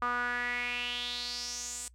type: tone with band-pass filter sweep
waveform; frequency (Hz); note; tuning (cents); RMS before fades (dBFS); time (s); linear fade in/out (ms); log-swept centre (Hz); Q
sawtooth; 243.5; B3; -24; -35; 0.02-1.88; 2; 1200 to 8300; 5.1
effects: noise-tail reverb RT60 0.1 s tail -21 dB re dry + added 60 Hz sine -55 dBFS peak until 1.94 s